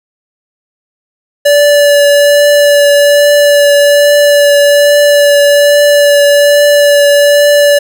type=tone with vibrato; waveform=square; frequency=578 Hz; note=D5; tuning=28 cents flat; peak=-4 dBFS; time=1.45-7.79 s; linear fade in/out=10 ms; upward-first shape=triangle; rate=1.2 Hz; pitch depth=14 cents each way; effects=none